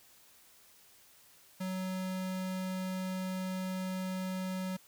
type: tone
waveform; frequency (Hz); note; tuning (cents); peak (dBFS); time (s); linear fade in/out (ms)
square; 186.5; F#3; +14; -35; 1.6-4.77; 10
effects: white hiss -61 dBFS RMS until 4.87 s